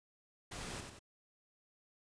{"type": "noise with echo", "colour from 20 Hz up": "pink", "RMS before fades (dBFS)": -45, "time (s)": [0.51, 0.81], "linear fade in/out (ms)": 10, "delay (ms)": 92, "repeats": 2, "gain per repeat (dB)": -5, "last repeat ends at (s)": 0.994, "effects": ["resampled to 22050 Hz"]}